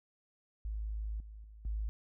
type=tone with level steps; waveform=sine; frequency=53.3 Hz; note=G#1; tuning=46 cents sharp; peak=-35 / -46 / -50 / -33 dBFS; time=0.65-1.89 s; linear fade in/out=0 ms; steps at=1.2 / 1.44 / 1.65 s; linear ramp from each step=2 ms; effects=none